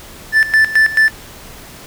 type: tone with tremolo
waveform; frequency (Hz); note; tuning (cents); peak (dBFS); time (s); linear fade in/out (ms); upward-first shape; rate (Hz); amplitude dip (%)
triangle; 1760; A6; 0; -5; 0.32-1.11; 50; square; 4.6; 80
effects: pink hiss -36 dBFS RMS until 1.86 s